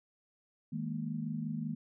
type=chord; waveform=sine; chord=D# suspended fourth; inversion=none; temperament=equal with one note detuned; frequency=158.28 / 207.7 / 233.1 Hz; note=D#3 / G#3 / A#3; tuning=+30 / 0 / 0 cents; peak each=-38 / -40 / -38 dBFS; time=0.72-1.75 s; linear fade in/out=10 ms; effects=none